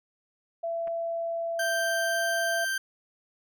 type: tone with pitch glide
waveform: sine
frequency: 670 to 674.3 Hz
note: E5 to E5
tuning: +28 to +39 cents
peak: -28 dBFS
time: 0.63-2.65 s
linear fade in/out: 10 ms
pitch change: +11 cents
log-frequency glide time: 2.07-2.13 s
type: clicks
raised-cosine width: 0.5 ms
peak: -33 dBFS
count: 2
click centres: 0.873 / 0.879 s
type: tone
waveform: 40% pulse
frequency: 1568 Hz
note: G6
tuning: in tune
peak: -26 dBFS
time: 1.59-2.78 s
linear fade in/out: 5 ms
effects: none